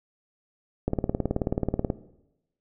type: click train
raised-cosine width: 2 ms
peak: -11 dBFS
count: 20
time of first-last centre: 0.88-1.902 s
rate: 18.6 Hz
effects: noise-tail reverb RT60 0.9 s tail -17 dB re dry